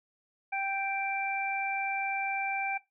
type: harmonic tone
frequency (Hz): 784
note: G5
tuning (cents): 0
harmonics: 1 / 2 / 3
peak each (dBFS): -32 / -40 / -34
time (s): 0.52-2.78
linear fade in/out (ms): 10
effects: noise-tail reverb RT60 0.2 s tail -17 dB re dry